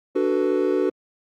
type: chord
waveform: triangle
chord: B minor seventh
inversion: first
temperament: equal with one note detuned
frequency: 293.7 / 372.1 / 440 / 493.9 Hz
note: D4 / F#4 / A4 / B4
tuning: 0 / +10 / 0 / 0 cents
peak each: -23 / -20 / -23 / -24 dBFS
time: 0.15-0.9 s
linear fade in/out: 10 ms
effects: Opus 48 kbps